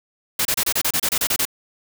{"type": "noise bursts", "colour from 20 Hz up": "white", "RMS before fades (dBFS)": -20, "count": 12, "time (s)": [0.39, 1.453], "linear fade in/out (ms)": 5, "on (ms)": 62, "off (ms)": 29, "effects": []}